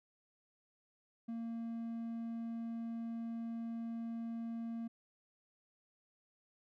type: tone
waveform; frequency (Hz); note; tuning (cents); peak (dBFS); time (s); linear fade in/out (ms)
triangle; 230; A#3; -23; -37; 1.28-4.88; 10
effects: none